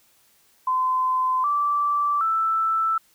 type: tone with pitch steps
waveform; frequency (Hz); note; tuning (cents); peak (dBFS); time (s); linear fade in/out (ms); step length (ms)
sine; 1026 / 1165 / 1322.9; C6 / D6 / E6; -34 / -14 / +6; -19; 0.67-2.98; 5; 770
effects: white hiss -60 dBFS RMS until 3.14 s